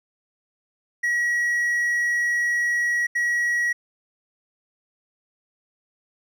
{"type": "tone bursts at uneven times", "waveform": "triangle", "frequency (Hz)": 1915, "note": "A#6", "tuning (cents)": 46, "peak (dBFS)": -18, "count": 2, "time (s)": [[1.03, 3.07], [3.15, 3.73]], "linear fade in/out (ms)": 10, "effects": []}